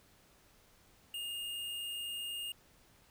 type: tone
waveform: square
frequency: 2832 Hz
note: F7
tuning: 23 cents sharp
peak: -39 dBFS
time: 1.14-2.52 s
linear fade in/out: 2 ms
effects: pink hiss -65 dBFS RMS until 3.1 s